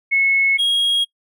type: tone pair in turn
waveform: sine / triangle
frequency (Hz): 2190 / 3281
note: C#7 / G#7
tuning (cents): -22 / -22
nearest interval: perfect fifth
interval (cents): 700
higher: second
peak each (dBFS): -13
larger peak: neither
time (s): 0.11-0.58 / 0.58-1.05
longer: neither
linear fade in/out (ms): 20
effects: noise-tail reverb RT60 0.1 s tail -24 dB re dry